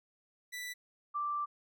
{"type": "tone pair in turn", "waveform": ["sawtooth", "sine"], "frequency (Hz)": [1975.5, 1174.6], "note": ["B6", "D6"], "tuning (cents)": [0, 0], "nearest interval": "major sixth", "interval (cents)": 900, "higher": "first", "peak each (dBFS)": [-36, -32], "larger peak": "second", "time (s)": [[0.52, 0.74], [1.14, 1.46]], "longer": "second", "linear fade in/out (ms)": 20, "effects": []}